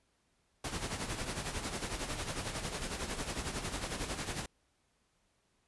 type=noise with tremolo; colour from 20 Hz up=pink; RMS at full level=-36 dBFS; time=0.64-4.46 s; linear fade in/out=5 ms; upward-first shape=sine; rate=11 Hz; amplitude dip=60%; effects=pink hiss -75 dBFS RMS until 5.67 s + resampled to 24000 Hz